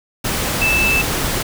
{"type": "tone in noise", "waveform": "sine", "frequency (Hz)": 2637, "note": "E7", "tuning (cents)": 0, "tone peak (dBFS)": -14, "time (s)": [0.61, 1.02], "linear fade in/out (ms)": 10, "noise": "pink", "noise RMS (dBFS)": -20, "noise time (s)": [0.24, 1.43], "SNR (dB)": 3, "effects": []}